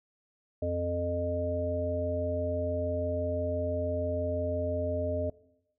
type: harmonic tone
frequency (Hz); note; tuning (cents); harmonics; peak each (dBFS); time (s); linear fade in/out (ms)
87.4; F2; +2; 1 / 3 / 5 / 7; -33 / -37 / -37 / -31; 0.62-5.3; 5
effects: noise-tail reverb RT60 0.8 s tail -20 dB re dry